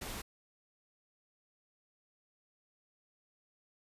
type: noise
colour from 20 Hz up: pink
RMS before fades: -42 dBFS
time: 0.01-0.22 s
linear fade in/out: 10 ms
effects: resampled to 32000 Hz